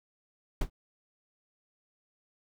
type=noise with exponential decay; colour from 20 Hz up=brown; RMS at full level=-20 dBFS; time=0.61-0.7 s; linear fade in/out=5 ms; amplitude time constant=18 ms; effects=none